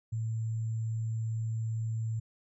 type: tone with sample-and-hold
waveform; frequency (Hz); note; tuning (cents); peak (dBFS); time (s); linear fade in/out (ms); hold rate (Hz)
sine; 112.2; A2; +34; -30; 0.12-2.2; 10; 7350
effects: resampled to 22050 Hz